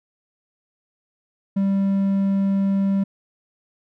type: tone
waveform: triangle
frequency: 196 Hz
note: G3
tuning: in tune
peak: -15 dBFS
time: 1.56-3.04 s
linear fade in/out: 10 ms
effects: none